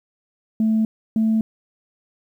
sine tone pair in turn, 220 / 221 Hz, A3 / A3, 0 / +8 cents, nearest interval unison, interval 8 cents, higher second, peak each -14 dBFS, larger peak neither, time 0.6-0.85 / 1.16-1.41 s, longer neither, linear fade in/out 2 ms, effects tanh soft clip ceiling -12 dBFS + 9-bit

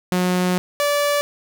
sawtooth tone pair in turn, 181.2 / 579.4 Hz, F#3 / D5, -36 / -24 cents, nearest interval octave + minor sixth, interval 2012 cents, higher second, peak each -13 / -13 dBFS, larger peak neither, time 0.12-0.58 / 0.8-1.21 s, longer first, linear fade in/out 0 ms, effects none

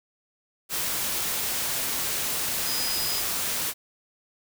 sine tone in noise, 4978 Hz, D#8, in tune, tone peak -30 dBFS, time 2.64-3.23 s, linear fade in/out 50 ms, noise white, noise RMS -28 dBFS, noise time 0.69-3.74 s, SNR -5 dB, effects none

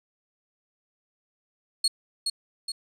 35% pulse tone with echo, 4314 Hz, C#8, 48 cents flat, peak -18 dBFS, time 1.84-1.88 s, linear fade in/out 5 ms, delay 420 ms, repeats 2, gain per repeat -5 dB, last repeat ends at 2.72 s, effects resampled to 32000 Hz

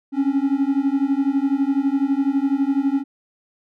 triangle beating tone pair, 269.9 / 281.9 Hz, C#4 / C#4, -46 / +29 cents, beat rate 12 Hz, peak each -18 dBFS, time 0.12-3.04 s, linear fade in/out 50 ms, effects none

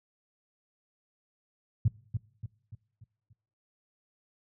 sine tone with echo, 109.6 Hz, A2, 6 cents flat, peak -19 dBFS, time 1.85-1.88 s, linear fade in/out 5 ms, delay 290 ms, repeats 5, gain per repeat -7 dB, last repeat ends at 3.33 s, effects noise-tail reverb RT60 0.6 s tail -22 dB re dry + high-pass 60 Hz 12 dB/octave

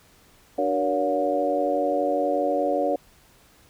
sine tone cluster, 295.7 / 380.6 / 475.2 / 567 / 715 Hz, D4 / F#4 / A#4 / C#5 / F5, +12 / +49 / +33 / +39 / +41 cents, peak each -28 / -32 / -28 / -24 / -27 dBFS, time 0.58-2.96 s, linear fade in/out 5 ms, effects pink hiss -56 dBFS RMS until 3.69 s

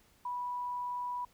sine tone, 982 Hz, B5, 10 cents flat, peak -34 dBFS, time 0.25-1.25 s, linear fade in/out 5 ms, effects pink hiss -66 dBFS RMS until 1.33 s

